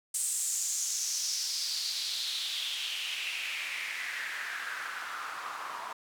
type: noise with band-pass filter sweep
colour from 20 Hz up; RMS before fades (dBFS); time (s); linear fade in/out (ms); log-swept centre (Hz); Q
white; -35; 0.14-5.93; 5; 8500 to 1000; 4
effects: none